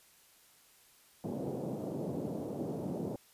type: band-pass noise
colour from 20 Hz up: pink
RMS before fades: -38 dBFS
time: 1.24-3.16 s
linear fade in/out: 2 ms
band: 140 to 600 Hz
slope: 24 dB/octave
effects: white hiss -63 dBFS RMS until 3.33 s + resampled to 32000 Hz